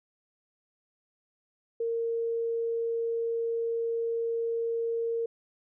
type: tone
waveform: sine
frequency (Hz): 461.1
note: A#4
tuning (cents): -19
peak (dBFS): -27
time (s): 1.8-5.26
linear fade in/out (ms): 5
effects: none